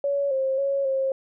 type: tone with pitch steps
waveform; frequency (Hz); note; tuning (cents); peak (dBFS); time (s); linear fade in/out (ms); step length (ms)
sine; 563 / 532 / 553 / 535; C#5 / C5 / C#5 / C5; +27 / +29 / -4 / +38; -21; 0.04-1.12; 2; 270
effects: none